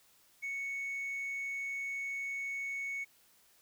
sine tone with tanh clipping, 2217 Hz, C#7, in tune, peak -36 dBFS, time 0.42-3.05 s, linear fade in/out 20 ms, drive 1 dB, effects white hiss -66 dBFS RMS until 3.61 s

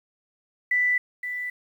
sine tone with echo, 1982 Hz, B6, 6 cents sharp, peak -19 dBFS, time 0.71-0.98 s, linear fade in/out 5 ms, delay 520 ms, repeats 1, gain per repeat -9 dB, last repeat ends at 1.5 s, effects 9-bit

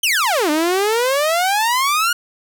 sawtooth exponential two-way sweep, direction down then up, 3200 to 293.7 to 1451 Hz, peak -11 dBFS, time 0.03-2.13 s, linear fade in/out 5 ms, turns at 0.5 s, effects none

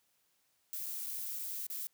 violet noise with dropouts, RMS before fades -40 dBFS, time 0.73-1.87 s, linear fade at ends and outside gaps 0 ms, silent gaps 0.86-0.864 / 1.063-1.067 / 1.389-1.393 / 1.667-1.701 s, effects white hiss -75 dBFS RMS until 1.93 s + high-pass 60 Hz 12 dB/octave

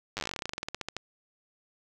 slowing click train, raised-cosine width 0.2 ms, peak -16 dBFS, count 25, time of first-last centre 0.17-0.966 s, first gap 9 ms, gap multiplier 1.1, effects none

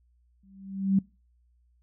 sine tone with exponential growth, 194 Hz, G3, 18 cents flat, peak -17 dBFS, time 0.43-0.99 s, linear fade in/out 5 ms, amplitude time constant 120 ms, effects noise-tail reverb RT60 0.3 s tail -24 dB re dry + added 60 Hz sine -62 dBFS peak until 1.82 s

